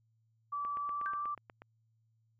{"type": "tone with pitch glide", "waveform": "sine", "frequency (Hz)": [1156, 1172.1], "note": ["D6", "D6"], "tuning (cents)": [-28, -4], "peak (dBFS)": -34, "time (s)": [0.52, 1.35], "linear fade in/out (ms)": 10, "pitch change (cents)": 24, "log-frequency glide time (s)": [0.79, 1.24]}
{"type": "click train", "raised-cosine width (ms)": 0.5, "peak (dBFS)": -34, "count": 9, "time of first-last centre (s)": [0.65, 1.62], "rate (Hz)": 8.25}
{"type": "tone with exponential decay", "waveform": "sine", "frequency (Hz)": 1568, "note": "G6", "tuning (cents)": 0, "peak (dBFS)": -34, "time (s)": [1.06, 1.27], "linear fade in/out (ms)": 0, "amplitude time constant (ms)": 44}
{"effects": ["added 112 Hz sine -70 dBFS peak until 2.39 s"]}